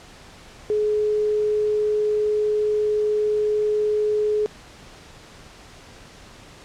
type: tone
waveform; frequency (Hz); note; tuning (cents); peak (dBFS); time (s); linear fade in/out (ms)
sine; 423.1; G#4; +32; -18; 0.7-4.46; 0
effects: pink hiss -45 dBFS RMS until 6.64 s + low-pass 7000 Hz 12 dB/octave